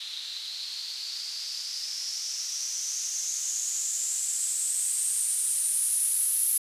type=noise with low-pass filter sweep; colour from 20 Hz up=violet; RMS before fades=-30 dBFS; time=0-6.58 s; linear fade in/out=5 ms; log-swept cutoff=3800 to 11000 Hz; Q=6.9; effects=resampled to 32000 Hz